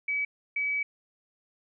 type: tone bursts at uneven times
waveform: sine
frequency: 2283 Hz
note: D7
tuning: 50 cents flat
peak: -26 dBFS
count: 2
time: 0.08-0.25 / 0.56-0.83 s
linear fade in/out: 5 ms
effects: none